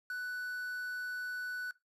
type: tone with quantisation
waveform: triangle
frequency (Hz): 1488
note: F#6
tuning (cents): +9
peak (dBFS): -34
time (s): 0.1-1.71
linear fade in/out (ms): 2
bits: 9
effects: noise-tail reverb RT60 0.2 s tail -19 dB re dry + low-pass 12000 Hz 12 dB/octave